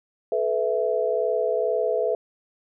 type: chord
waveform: sine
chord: A suspended second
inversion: none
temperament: equal with one note detuned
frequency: 431.7 / 493.9 / 659.3 Hz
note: A4 / B4 / E5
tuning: -33 / 0 / 0 cents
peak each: -25 dBFS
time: 0.32-2.15 s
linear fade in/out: 2 ms
effects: none